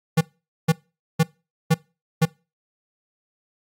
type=tone bursts; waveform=square; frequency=161.2 Hz; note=E3; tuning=38 cents flat; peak=-14 dBFS; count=5; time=0.17-2.255 s; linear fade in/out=10 ms; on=41 ms; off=470 ms; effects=noise-tail reverb RT60 0.3 s tail -24 dB re dry + AAC 48 kbps